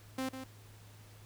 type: tone with echo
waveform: sawtooth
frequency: 262 Hz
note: C4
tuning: 2 cents sharp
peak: -30 dBFS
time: 0.18-0.29 s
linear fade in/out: 5 ms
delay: 150 ms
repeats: 1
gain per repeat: -8 dB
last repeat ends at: 0.44 s
effects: added 105 Hz sine -54 dBFS peak until 1.25 s + pink hiss -60 dBFS RMS until 1.25 s